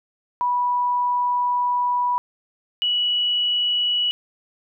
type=tone pair in turn; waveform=sine; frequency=980 / 2937 Hz; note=B5 / F#7; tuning=-14 / -13 cents; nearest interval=octave + perfect fifth; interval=1901 cents; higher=second; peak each=-18 dBFS; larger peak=neither; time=0.41-2.18 / 2.82-4.11 s; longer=first; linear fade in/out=0 ms; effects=none

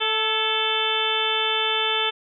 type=harmonic tone with a mistuned harmonic; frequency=440 Hz; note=A4; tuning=in tune; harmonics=1 / 2 / 3 / 4 / 5 / 6 / 7 / 8; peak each=-29 / -29 / -29 / -32 / -32 / -29 / -26 / -26 dBFS; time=0-2.11 s; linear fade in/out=20 ms; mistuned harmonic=4; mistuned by=-44 cents; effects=none

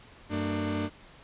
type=tone cluster; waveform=35% pulse; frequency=95.1 / 226 / 297.7 Hz; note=F#2 / A3 / D4; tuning=+48 / +47 / +24 cents; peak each=-32 / -32 / -30 dBFS; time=0.29-0.9 s; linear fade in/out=50 ms; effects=pink hiss -53 dBFS RMS until 1.23 s + resampled to 8000 Hz

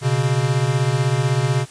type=beating tone pair; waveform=square; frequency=123.47 / 139.47 Hz; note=B2 / C#3; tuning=0 / +11 cents; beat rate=16 Hz; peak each=-20 dBFS; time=0.01-1.66 s; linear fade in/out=50 ms; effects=white hiss -43 dBFS RMS until 1.7 s + resampled to 22050 Hz

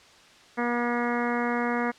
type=harmonic tone; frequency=240 Hz; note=B3; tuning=49 cents flat; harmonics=1 / 2 / 3 / 4 / 5 / 6 / 7 / 8 / 9; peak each=-28 / -31 / -33 / -34 / -35 / -36 / -36 / -37 / -38 dBFS; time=0.57-1.92 s; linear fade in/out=20 ms; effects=white hiss -53 dBFS RMS until 1.98 s + low-pass 5000 Hz 12 dB/octave

